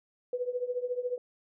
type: tone with tremolo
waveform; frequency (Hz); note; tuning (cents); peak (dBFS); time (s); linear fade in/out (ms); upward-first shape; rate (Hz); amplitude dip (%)
sine; 494.7; B4; +3; -26; 0.33-1.18; 2; triangle; 14; 90
effects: none